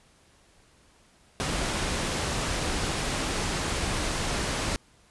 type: low-pass noise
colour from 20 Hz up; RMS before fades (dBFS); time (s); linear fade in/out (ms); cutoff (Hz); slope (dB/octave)
pink; -29; 1.4-4.76; 0; 9800; 12
effects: pink hiss -60 dBFS RMS until 5.1 s + resampled to 24000 Hz